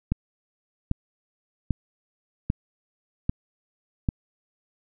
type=click train; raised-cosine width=5 ms; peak=-10 dBFS; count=6; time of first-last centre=0.12-4.088 s; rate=1.26 Hz; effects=none